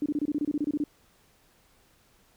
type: tone bursts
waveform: sine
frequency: 295.5 Hz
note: D4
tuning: 11 cents sharp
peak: -24 dBFS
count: 13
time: 0.02-0.839 s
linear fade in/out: 2 ms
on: 39 ms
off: 26 ms
effects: pink hiss -63 dBFS RMS until 2.36 s